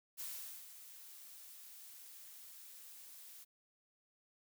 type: noise with ADSR envelope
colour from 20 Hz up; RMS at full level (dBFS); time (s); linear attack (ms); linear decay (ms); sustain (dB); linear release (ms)
blue; -44; 0.17-3.45; 33; 450; -11; 23
effects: none